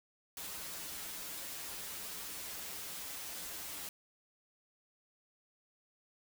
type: noise with comb filter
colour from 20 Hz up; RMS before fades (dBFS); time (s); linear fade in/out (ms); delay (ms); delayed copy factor
white; -44; 0.37-3.89; 2; 8.2; -0.75
effects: none

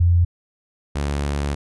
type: tone pair in turn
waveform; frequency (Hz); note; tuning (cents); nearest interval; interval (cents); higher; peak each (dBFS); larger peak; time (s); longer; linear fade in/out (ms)
sine / sawtooth; 86.7 / 71.56; F2 / D2; -12 / -44; minor third; 332; first; -12 / -17; first; 0-0.25 / 0.95-1.55; second; 10
effects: resampled to 24000 Hz

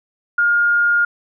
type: tone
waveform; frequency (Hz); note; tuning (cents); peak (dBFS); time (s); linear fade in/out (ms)
sine; 1418; F6; +26; -12; 0.38-1.05; 5
effects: none

